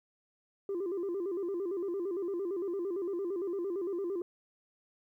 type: tone with vibrato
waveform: sine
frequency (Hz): 370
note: F#4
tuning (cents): 0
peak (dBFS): -30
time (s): 0.69-4.22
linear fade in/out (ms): 2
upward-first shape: square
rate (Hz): 8.8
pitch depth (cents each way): 120
effects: tanh soft clip ceiling -30 dBFS + 12-bit